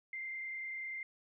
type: tone with frequency modulation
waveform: sine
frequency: 2093 Hz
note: C7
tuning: in tune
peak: -39 dBFS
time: 0.13-1.03 s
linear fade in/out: 2 ms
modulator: 30.4 Hz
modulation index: 0.91
effects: none